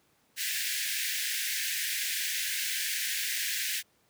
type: high-pass noise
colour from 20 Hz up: pink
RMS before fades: -32 dBFS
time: 0.36-3.83 s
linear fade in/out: 50 ms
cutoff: 1600 Hz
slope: 96 dB/octave
effects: pink hiss -68 dBFS RMS until 4.09 s + high-pass 100 Hz 12 dB/octave